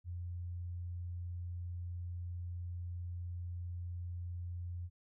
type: tone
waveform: sine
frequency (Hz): 87.7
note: F2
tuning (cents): +8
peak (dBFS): -39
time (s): 0.04-4.9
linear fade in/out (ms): 50
effects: none